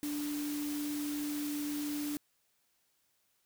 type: tone in noise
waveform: sine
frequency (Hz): 293.7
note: D4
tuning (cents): 0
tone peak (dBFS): -34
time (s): 0.03-2.17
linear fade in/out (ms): 0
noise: white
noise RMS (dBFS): -44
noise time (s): 0.03-2.17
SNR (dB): +7
effects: white hiss -75 dBFS RMS until 3.45 s